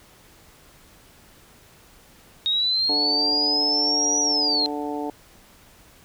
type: linear two-way sweep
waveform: sine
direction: up then down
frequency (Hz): 3729 to 5860 to 4086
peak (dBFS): -19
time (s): 2.46-4.66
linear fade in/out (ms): 0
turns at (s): 4.2
type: harmonic tone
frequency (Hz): 146.83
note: D3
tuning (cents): 0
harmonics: 2 / 3 / 4 / 5 / 6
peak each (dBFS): -29 / -32 / -37 / -33 / -34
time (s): 2.89-5.1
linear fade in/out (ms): 2
effects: pink hiss -52 dBFS RMS until 6.04 s